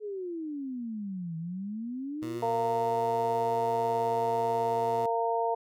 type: exponential two-way sweep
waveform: sine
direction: down then up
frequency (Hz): 432.2 to 160 to 363.5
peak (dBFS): -33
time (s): 0-2.42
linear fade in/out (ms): 50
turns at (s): 1.37
type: tone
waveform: 15% pulse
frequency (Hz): 119.6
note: A#2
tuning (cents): +45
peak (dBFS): -32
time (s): 2.22-5.06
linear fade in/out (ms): 5
type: harmonic tone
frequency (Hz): 230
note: A#3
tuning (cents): -23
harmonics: 2 / 3 / 4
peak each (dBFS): -30 / -30 / -30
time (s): 2.42-5.55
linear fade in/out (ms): 10
effects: none